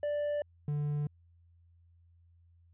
triangle tone pair in turn, 587.3 / 147.13 Hz, D5 / D3, 0 / +4 cents, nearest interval 2 octaves, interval 2396 cents, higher first, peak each -28 dBFS, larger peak neither, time 0.03-0.42 / 0.68-1.07 s, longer neither, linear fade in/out 2 ms, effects added 85 Hz sine -60 dBFS peak until 2.73 s + resampled to 8000 Hz

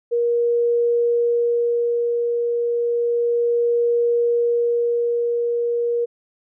sine tone with tremolo, 473.7 Hz, A#4, 28 cents sharp, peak -15 dBFS, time 0.11-6.06 s, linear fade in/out 20 ms, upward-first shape sine, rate 0.32 Hz, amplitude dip 30%, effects none

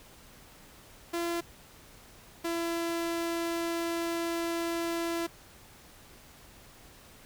sawtooth tone pair in turn, 340.7 / 336.4 Hz, F4 / E4, -43 / +35 cents, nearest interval unison, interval 22 cents, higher first, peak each -26 dBFS, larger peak neither, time 1.13-1.41 / 2.44-5.27 s, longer second, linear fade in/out 10 ms, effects pink hiss -54 dBFS RMS until 7.25 s

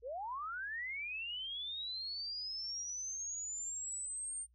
sine linear sweep, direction up, 440 to 8830 Hz, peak -39 dBFS, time 0.02-4.47 s, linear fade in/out 50 ms, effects noise-tail reverb RT60 0.1 s tail -22 dB re dry + added 60 Hz sine -66 dBFS peak until 4.54 s

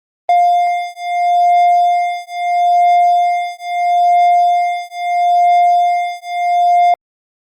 triangle beating tone pair, 703 / 703.76 Hz, F5 / F5, +11 / +13 cents, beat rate 0.76 Hz, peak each -11 dBFS, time 0.29-6.94 s, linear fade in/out 2 ms, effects Opus 32 kbps

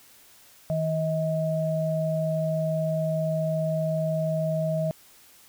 sine tone pair together, 159.3 / 635.4 Hz, D#3 / D#5, +41 / +36 cents, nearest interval 2 octaves, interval 2395 cents, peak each -26 dBFS, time 0.7-4.91 s, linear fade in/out 0 ms, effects white hiss -54 dBFS RMS until 5.48 s

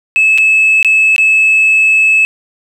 sine tone with dropouts, 2600 Hz, E7, 24 cents flat, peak -4 dBFS, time 0.16-2.25 s, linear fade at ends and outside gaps 0 ms, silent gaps 0.377-0.383 / 0.828-0.847 / 1.162-1.181 s, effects tanh soft clip ceiling -3 dBFS + 7-bit

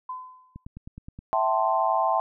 sine tone with exponential decay, 1018 Hz, C6, 48 cents flat, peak -29 dBFS, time 0.09-0.65 s, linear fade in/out 5 ms, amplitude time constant 120 ms
click train, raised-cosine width 5 ms, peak -27 dBFS, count 7, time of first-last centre 0.56-1.19 s, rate 9.53 Hz
sine chord, A minor seventh, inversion second, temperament equal with one note detuned, 659.3 / 771.4 / 880 / 1046.5 Hz, E5 / G5 / A5 / C6, 0 / -28 / 0 / 0 cents, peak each -26 dBFS, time 1.33-2.2 s, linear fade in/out 0 ms
effects none

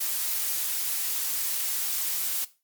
blue noise, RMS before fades -28 dBFS, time 0-2.45 s, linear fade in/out 10 ms, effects noise-tail reverb RT60 0.3 s tail -17 dB re dry + MP3 96 kbps

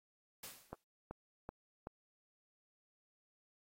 white noise with exponential decay, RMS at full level -46 dBFS, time 0.43-0.84 s, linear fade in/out 5 ms, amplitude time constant 87 ms
click train, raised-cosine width 1 ms, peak -30 dBFS, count 4, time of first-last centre 0.73-1.871 s, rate 2.63 Hz
effects AAC 48 kbps

